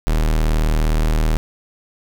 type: tone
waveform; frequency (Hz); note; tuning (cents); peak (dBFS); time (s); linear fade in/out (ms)
45% pulse; 38.89; D#1; 0; -14; 0.07-1.37; 0
effects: none